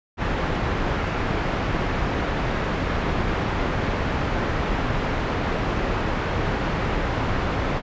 pink low-pass noise, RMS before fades -24 dBFS, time 0.17-7.82 s, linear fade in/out 50 ms, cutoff 2000 Hz, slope 12 dB/octave, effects resampled to 16000 Hz

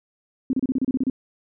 sine tone bursts, 261 Hz, C4, 4 cents flat, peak -18 dBFS, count 10, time 0.5-1.099 s, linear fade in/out 2 ms, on 32 ms, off 31 ms, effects none

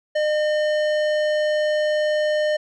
sine tone with tanh clipping, 607 Hz, D#5, 43 cents flat, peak -20 dBFS, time 0.15-2.57 s, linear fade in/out 10 ms, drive 15 dB, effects none

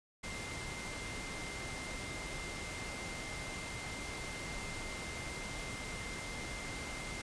sine tone in noise, 2093 Hz, C7, in tune, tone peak -46 dBFS, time 0.23-7.22 s, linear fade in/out 10 ms, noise pink, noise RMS -43 dBFS, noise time 0.23-7.22 s, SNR -6 dB, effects resampled to 22050 Hz

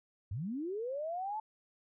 sine linear sweep, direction up, 83 to 885 Hz, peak -35 dBFS, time 0.31-1.4 s, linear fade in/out 5 ms, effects none

